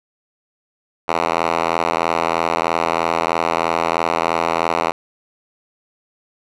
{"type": "tone with band-pass filter", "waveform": "5% pulse", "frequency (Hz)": 83.1, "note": "E2", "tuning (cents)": 15, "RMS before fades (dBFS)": -19, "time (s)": [1.08, 4.92], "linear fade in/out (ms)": 10, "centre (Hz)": 1200, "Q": 0.81, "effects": []}